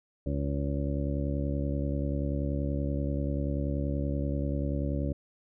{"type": "harmonic tone", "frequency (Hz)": 70.4, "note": "C#2", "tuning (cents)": 27, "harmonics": [1, 2, 3, 4, 5, 7, 8], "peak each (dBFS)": [-31, -33, -38, -35, -41, -43, -39], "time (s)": [0.26, 5.13], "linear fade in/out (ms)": 5, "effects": []}